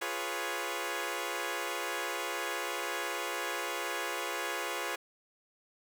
10% pulse chord, C# dominant seventh, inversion first, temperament equal, 349.2 / 415.3 / 493.9 / 554.4 Hz, E#4 / G#4 / B4 / C#5, 0 / 0 / 0 / 0 cents, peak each -31 dBFS, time 0.01-4.96 s, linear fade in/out 10 ms, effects none

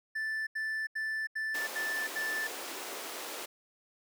triangle tone bursts, 1760 Hz, A6, in tune, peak -30 dBFS, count 6, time 0.15-2.475 s, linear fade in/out 10 ms, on 320 ms, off 81 ms
pink high-pass noise, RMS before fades -41 dBFS, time 1.54-3.46 s, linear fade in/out 10 ms, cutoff 330 Hz, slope 24 dB/octave
effects none

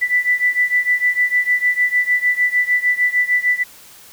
sine beating tone pair, 1978 / 1984.6 Hz, B6 / B6, +2 / +8 cents, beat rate 6.6 Hz, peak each -16 / -18 dBFS, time 0.01-3.64 s, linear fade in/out 20 ms, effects white hiss -43 dBFS RMS until 4.12 s

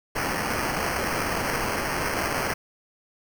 violet noise with sample-and-hold, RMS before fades -27 dBFS, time 0.15-2.54 s, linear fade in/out 10 ms, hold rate 3675 Hz, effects none

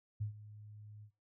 sine tone with ADSR envelope, 105.4 Hz, G#2, 26 cents sharp, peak -33 dBFS, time 0.2-1.11 s, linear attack 15 ms, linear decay 110 ms, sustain -17 dB, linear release 80 ms, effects noise-tail reverb RT60 0.3 s tail -26 dB re dry

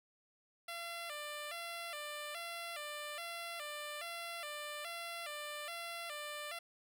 10% pulse tone with vibrato, 636 Hz, D#5, 38 cents sharp, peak -34 dBFS, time 0.68-6.59 s, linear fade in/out 5 ms, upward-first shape square, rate 1.2 Hz, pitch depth 120 cents each way, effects none

